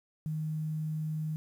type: tone with quantisation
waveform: sine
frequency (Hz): 155.56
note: D#3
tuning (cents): 0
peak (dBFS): -31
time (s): 0.26-1.36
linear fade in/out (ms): 0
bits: 10
effects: none